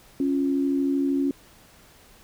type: tone pair together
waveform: sine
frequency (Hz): 276.2 / 349.2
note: C#4 / F4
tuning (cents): -6 / 0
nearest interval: major third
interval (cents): 406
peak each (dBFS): -21 / -29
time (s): 0.2-1.31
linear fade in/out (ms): 2
effects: pink hiss -53 dBFS RMS until 2.23 s